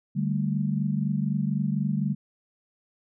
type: chord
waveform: sine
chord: D suspended fourth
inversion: none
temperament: equal with one note detuned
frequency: 148.37 / 196 / 220 Hz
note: D3 / G3 / A3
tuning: +18 / 0 / 0 cents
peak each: -27 / -27 / -30 dBFS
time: 0.15-2.15 s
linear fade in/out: 20 ms
effects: none